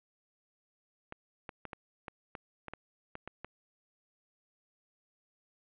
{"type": "clicks", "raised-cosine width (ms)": 0.5, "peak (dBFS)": -26, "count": 11, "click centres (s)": [1.124, 1.492, 1.653, 1.732, 2.082, 2.352, 2.683, 2.736, 3.154, 3.276, 3.446], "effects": ["resampled to 8000 Hz", "9-bit"]}